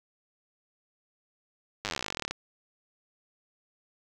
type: slowing click train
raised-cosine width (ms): 0.2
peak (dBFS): -14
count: 27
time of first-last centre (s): 1.85-2.31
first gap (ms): 9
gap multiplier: 1.05
effects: none